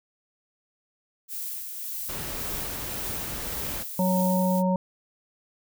violet noise with tremolo, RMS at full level -33 dBFS, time 1.28-4.63 s, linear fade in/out 50 ms, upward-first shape sine, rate 1.8 Hz, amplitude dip 35%
pink noise, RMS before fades -36 dBFS, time 2.08-3.84 s, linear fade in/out 20 ms
harmonic tone, 184.8 Hz, F#3, 2 cents flat, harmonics 1 / 3 / 5, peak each -22 / -27 / -29 dBFS, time 3.99-4.76 s, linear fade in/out 2 ms
effects none

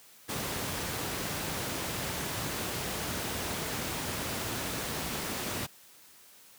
pink noise, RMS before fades -34 dBFS, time 0.28-5.67 s, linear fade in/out 20 ms, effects white hiss -56 dBFS RMS until 6.58 s + high-pass 80 Hz 12 dB/octave

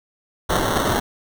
white noise with sample-and-hold, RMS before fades -20 dBFS, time 0.49-1 s, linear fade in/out 10 ms, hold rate 2450 Hz, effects none

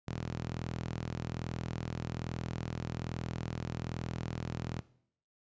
sawtooth tone with high-pass filter, 41.2 Hz, E1, in tune, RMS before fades -39 dBFS, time 0.07-4.81 s, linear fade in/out 10 ms, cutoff 120 Hz, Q 1.6, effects noise-tail reverb RT60 0.6 s tail -18 dB re dry + resampled to 16000 Hz

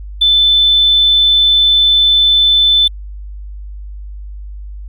triangle tone, 3520 Hz, A7, in tune, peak -3 dBFS, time 0.21-2.88 s, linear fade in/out 10 ms, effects tanh soft clip ceiling -5 dBFS + added 50 Hz sine -25 dBFS peak until 4.88 s

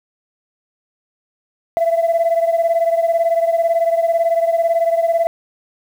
sine beating tone pair, 665 / 683 Hz, E5 / F5, +15 / -39 cents, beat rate 18 Hz, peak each -13 / -17 dBFS, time 1.77-5.27 s, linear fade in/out 0 ms, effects tanh soft clip ceiling -9 dBFS + 7-bit

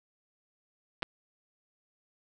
clicks, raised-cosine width 0.3 ms, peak -20 / -14 dBFS, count 2, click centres 1.023 / 1.029 s, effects none

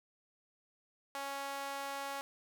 sawtooth tone with high-pass filter, 277.2 Hz, C#4, in tune, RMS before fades -41 dBFS, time 1.15-2.21 s, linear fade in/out 0 ms, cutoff 790 Hz, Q 1.6, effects none

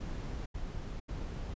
brown noise bursts, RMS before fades -39 dBFS, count 3, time 0-1.542 s, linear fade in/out 10 ms, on 460 ms, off 81 ms, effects resampled to 16000 Hz

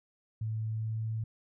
sine tone with pitch glide, 110 to 111.09 Hz, A2 to A2, 0 to +17 cents, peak -31 dBFS, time 0.41-1.24 s, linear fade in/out 5 ms, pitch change +17 cents, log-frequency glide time 0.67-1.11 s, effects none

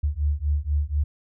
sine beating tone pair, 71.5 / 75.6 Hz, D2 / D#2, -46 / -49 cents, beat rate 4.1 Hz, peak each -24 dBFS, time 0.03-1.04 s, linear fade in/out 10 ms, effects none

